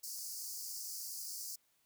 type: high-pass noise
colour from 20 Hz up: pink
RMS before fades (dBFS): -44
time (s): 0.03-1.56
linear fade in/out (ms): 10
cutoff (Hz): 4600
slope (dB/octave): 96
effects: white hiss -75 dBFS RMS until 1.85 s